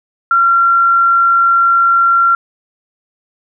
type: tone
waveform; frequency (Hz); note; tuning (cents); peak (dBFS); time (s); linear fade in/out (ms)
sine; 1371; F6; -32; -7; 0.31-2.35; 2
effects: none